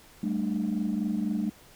sine chord, G suspended second, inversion none, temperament equal with one note detuned, 196 / 220 / 298.5 Hz, G3 / A3 / D4, 0 / 0 / +28 cents, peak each -29 / -28 / -32 dBFS, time 0.23-1.5 s, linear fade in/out 5 ms, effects tanh soft clip ceiling -20 dBFS + pink hiss -54 dBFS RMS until 1.75 s

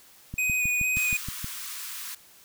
click train, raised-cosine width 5 ms, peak -22 dBFS, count 8, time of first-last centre 0.34-1.444 s, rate 6.34 Hz
square tone with vibrato, 2489 Hz, D#7, in tune, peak -24 dBFS, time 0.38-1.17 s, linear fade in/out 5 ms, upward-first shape square, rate 2.2 Hz, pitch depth 12 cents each way
white high-pass noise, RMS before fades -37 dBFS, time 0.96-2.15 s, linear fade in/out 5 ms, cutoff 990 Hz, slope 96 dB/octave
effects white hiss -54 dBFS RMS until 2.44 s

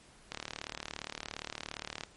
click train, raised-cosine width 0.2 ms, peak -20 dBFS, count 65, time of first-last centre 0.32-2.036 s, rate 37.3 Hz, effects pink hiss -59 dBFS RMS until 2.16 s + MP3 48 kbps

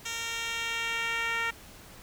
10% pulse tone with band-pass filter sweep, 460.6 Hz, A#4, 21 cents flat, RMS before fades -32 dBFS, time 0.05-1.51 s, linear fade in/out 10 ms, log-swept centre 5100 to 1900 Hz, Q 1.2, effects pink hiss -50 dBFS RMS until 2.02 s

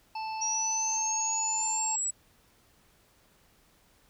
harmonic tone, 880 Hz, A5, in tune, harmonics 1 / 3 / 5 / 6, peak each -33 / -43 / -47 / -49 dBFS, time 0.15-1.96 s, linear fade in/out 5 ms
sine exponential sweep, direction up, 5680 to 7870 Hz, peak -28 dBFS, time 0.41-2.11 s, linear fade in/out 10 ms
effects pink hiss -64 dBFS RMS until 4.09 s

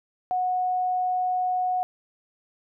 sine tone, 733 Hz, F#5, 16 cents flat, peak -22 dBFS, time 0.31-1.83 s, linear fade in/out 0 ms, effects none

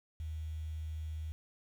sine tone with quantisation, 78.5 Hz, D#2, 16 cents sharp, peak -37 dBFS, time 0.2-1.32 s, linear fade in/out 0 ms, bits 10, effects none

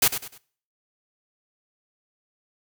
white noise with echo, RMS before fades -18 dBFS, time 0.02-0.08 s, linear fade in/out 5 ms, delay 100 ms, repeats 3, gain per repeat -10 dB, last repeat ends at 0.38 s, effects noise-tail reverb RT60 0.5 s tail -20 dB re dry

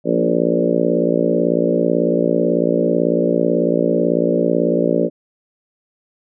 harmonic tone with a mistuned harmonic, 58.1 Hz, A#1, 5 cents flat, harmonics 3 / 4 / 5 / 6 / 7 / 8 / 9 / 10, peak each -22 / -22 / -22 / -22 / -22 / -22 / -22 / -22 dBFS, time 0.04-5.1 s, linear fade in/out 50 ms, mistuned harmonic 5, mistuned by -16 cents, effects none

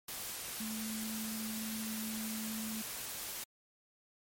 sine tone in noise, 219.5 Hz, A3, 4 cents flat, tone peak -39 dBFS, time 0.6-2.82 s, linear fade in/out 5 ms, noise white, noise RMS -42 dBFS, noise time 0.08-3.44 s, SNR 0 dB, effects MP3 64 kbps

